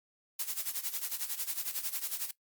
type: noise with tremolo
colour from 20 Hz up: blue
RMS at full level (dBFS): -33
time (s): 0.39-2.31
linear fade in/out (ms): 5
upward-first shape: sine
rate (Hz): 11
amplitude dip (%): 80
effects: noise-tail reverb RT60 0.1 s tail -19 dB re dry + Opus 48 kbps